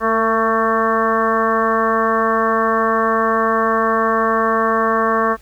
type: harmonic tone with a mistuned harmonic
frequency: 223.4 Hz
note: A3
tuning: 27 cents sharp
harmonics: 1 / 2 / 3 / 4 / 5 / 6 / 7 / 8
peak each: -23 / -20 / -22 / -29 / -17 / -26 / -26 / -26 dBFS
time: 0-5.37 s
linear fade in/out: 50 ms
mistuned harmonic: 2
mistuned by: +19 cents
effects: added 50 Hz sine -44 dBFS peak until 5.41 s + pink hiss -51 dBFS RMS until 5.41 s